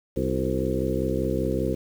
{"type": "harmonic tone with a mistuned harmonic", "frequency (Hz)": 65.1, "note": "C2", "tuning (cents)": -8, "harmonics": [1, 2, 3, 4, 5, 6, 7, 8], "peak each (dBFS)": [-31, -31, -31, -31, -31, -31, -31, -31], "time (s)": [0.16, 1.75], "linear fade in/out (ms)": 10, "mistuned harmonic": 6, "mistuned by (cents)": -63, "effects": ["8-bit"]}